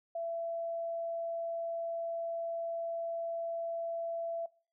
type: tone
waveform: sine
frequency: 670 Hz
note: E5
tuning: 28 cents sharp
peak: -34 dBFS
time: 0.15-4.46 s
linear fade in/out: 5 ms
effects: noise-tail reverb RT60 0.4 s tail -22 dB re dry